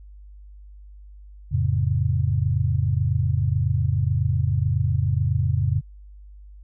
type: chord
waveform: sine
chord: F augmented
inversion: none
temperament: just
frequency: 87.31 / 109.13 / 136.42 Hz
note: F2 / A2 / C#3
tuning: 0 / -14 / -27 cents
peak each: -23 dBFS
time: 1.51-5.81 s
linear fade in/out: 20 ms
effects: added 50 Hz sine -41 dBFS peak until 6.63 s